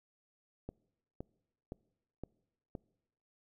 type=click train; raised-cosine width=2 ms; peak=-28 dBFS; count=5; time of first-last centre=0.69-2.752 s; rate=1.94 Hz; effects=noise-tail reverb RT60 0.9 s tail -25 dB re dry